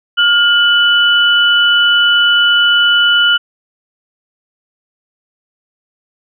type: tone pair together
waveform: sine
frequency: 1416 / 2975 Hz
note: F6 / F#7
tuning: +23 / +9 cents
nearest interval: octave + minor second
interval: 1286 cents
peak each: -10 dBFS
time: 0.17-3.38 s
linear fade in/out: 20 ms
effects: none